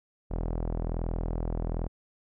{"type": "tone with low-pass filter", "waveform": "sawtooth", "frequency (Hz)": 41.2, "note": "E1", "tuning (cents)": 0, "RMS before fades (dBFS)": -31, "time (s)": [0.3, 1.88], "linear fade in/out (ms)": 20, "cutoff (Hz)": 700, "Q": 1.2, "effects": []}